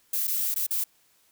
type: noise with dropouts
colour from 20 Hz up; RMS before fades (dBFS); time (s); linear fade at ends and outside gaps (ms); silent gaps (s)
violet; -27; 0.13-0.84; 5; 0.272-0.276 / 0.543-0.56 / 0.667-0.707
effects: white hiss -64 dBFS RMS until 1.31 s